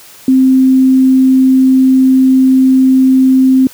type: tone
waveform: sine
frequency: 261.6 Hz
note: C4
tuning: in tune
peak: -4 dBFS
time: 0.28-3.67 s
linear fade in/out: 2 ms
effects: white hiss -37 dBFS RMS until 3.73 s + high-pass 80 Hz 12 dB/octave